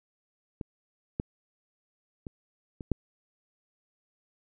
clicks, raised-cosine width 3 ms, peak -22 / -16 / -25 / -26 / -12 dBFS, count 5, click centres 0.612 / 1.199 / 2.268 / 2.808 / 2.917 s, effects none

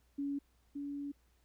sine tone pair in turn, 281.9 / 284.5 Hz, C#4 / C#4, +29 / +45 cents, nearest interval unison, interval 16 cents, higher second, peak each -34 / -38 dBFS, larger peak first, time 0.18-0.39 / 0.75-1.12 s, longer second, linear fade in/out 10 ms, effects added 60 Hz sine -69 dBFS peak until 1.44 s + pink hiss -75 dBFS RMS until 1.44 s

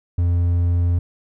triangle tone, 86.9 Hz, F2, 8 cents flat, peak -13 dBFS, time 0.18-0.99 s, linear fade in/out 5 ms, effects none

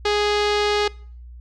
sawtooth tone with low-pass filter, 415.3 Hz, G#4, in tune, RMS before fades -20 dBFS, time 0.05-0.88 s, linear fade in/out 5 ms, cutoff 4400 Hz, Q 1.9, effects noise-tail reverb RT60 0.5 s tail -23 dB re dry + added 60 Hz sine -37 dBFS peak until 1.4 s

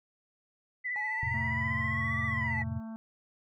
sine tone with vibrato, 1975.5 Hz, B6, in tune, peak -31 dBFS, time 0.84-2.64 s, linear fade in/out 20 ms, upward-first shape sine, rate 15 Hz, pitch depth 37 cents each way
triangle exponential two-way sweep, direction up then down, 836 to 1174.7 to 836 Hz, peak -36 dBFS, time 0.96-2.62 s, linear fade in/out 0 ms, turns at 2.25 s
sine chord, F major, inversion none, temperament equal, 87.31 / 110 / 130.81 Hz, F2 / A2 / C3, 0 / 0 / 0 cents, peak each -37 dBFS, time 1.23-2.8 s, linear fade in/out 0 ms
harmonic tone, 223.1 Hz, A3, 24 cents sharp, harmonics 1 / 3 / 4 / 5 / 6 / 7, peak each -38 / -52 / -54 / -58 / -63 / -62 dBFS, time 1.34-2.96 s, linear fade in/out 0 ms
effects none

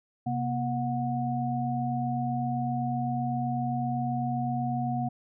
sine tone cluster, 131.4 / 239.2 / 730 Hz, C3 / A#3 / F#5, +8 / +45 / -24 cents, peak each -31 dBFS, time 0.26-5.09 s, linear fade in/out 10 ms, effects none

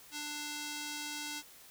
square tone with band-pass filter, 296 Hz, D4, 14 cents sharp, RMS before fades -41 dBFS, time 0.11-1.43 s, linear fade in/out 50 ms, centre 5500 Hz, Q 0.78, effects white hiss -56 dBFS RMS until 1.7 s

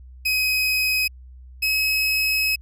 30% pulse tone pair in turn, 2527 / 2561 Hz, D#7 / D#7, +26 / +49 cents, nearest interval unison, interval 23 cents, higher second, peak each -16 dBFS, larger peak neither, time 0.25-1.08 / 1.62-2.56 s, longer second, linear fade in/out 10 ms, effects added 63 Hz sine -40 dBFS peak until 2.61 s

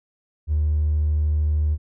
sine tone with hard clipping, 76.1 Hz, D#2, 38 cents flat, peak -18 dBFS, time 0.47-1.78 s, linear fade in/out 50 ms, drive 1 dB, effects none

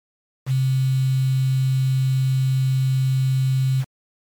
sine tone with quantisation, 131.8 Hz, C3, 13 cents sharp, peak -16 dBFS, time 0.46-3.85 s, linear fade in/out 50 ms, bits 6, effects MP3 96 kbps

